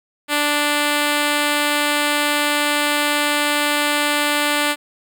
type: tone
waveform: 5% pulse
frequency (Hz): 293.7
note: D4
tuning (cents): 0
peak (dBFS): -5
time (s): 0.28-4.76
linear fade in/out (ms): 50
effects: none